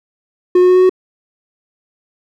triangle tone with pitch steps, 360.8 / 363.3 / 365.8 / 368.4 / 370.9 Hz, F#4 / F#4 / F#4 / F#4 / F#4, -44 / -32 / -20 / -7 / +4 cents, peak -4 dBFS, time 0.55-0.895 s, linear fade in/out 5 ms, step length 69 ms, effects none

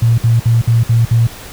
sine tone bursts, 115.8 Hz, A#2, 11 cents flat, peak -7 dBFS, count 6, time 0.02-1.27 s, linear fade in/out 5 ms, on 160 ms, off 58 ms, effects pink hiss -32 dBFS RMS until 1.52 s

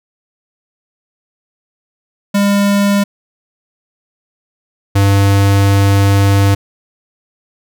square tone pair in turn, 201.4 / 99.23 Hz, G3 / G2, +47 / +22 cents, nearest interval octave, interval 1225 cents, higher first, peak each -10 / -8 dBFS, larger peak second, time 2.34-3.04 / 4.95-6.55 s, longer second, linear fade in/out 10 ms, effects none

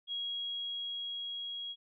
sine tone with level ramp, 3300 Hz, G#7, 12 cents flat, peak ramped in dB -34 to -38 dBFS, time 0.07-1.76 s, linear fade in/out 50 ms, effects none

